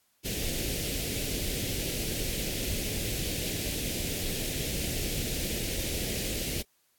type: band-stop noise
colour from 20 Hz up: pink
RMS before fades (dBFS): -32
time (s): 0.24-6.63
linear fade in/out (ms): 20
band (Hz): 550 to 2200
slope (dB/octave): 24
effects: white hiss -70 dBFS RMS until 6.98 s + AAC 64 kbps